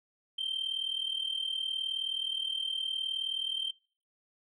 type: tone with amplitude modulation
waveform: sine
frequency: 3136 Hz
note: G7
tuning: in tune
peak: -26 dBFS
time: 0.38-3.71 s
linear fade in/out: 10 ms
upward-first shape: sine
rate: 39.2 Hz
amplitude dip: 85%
effects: noise-tail reverb RT60 0.4 s tail -23 dB re dry + tanh soft clip ceiling -27 dBFS